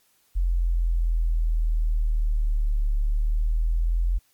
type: linear two-way sweep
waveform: sine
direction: down then up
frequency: 43.65 to 36.17 to 43.65 Hz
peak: -19 dBFS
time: 0.35-4.19 s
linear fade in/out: 20 ms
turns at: 2.97 s
effects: white hiss -64 dBFS RMS until 4.33 s + MP3 96 kbps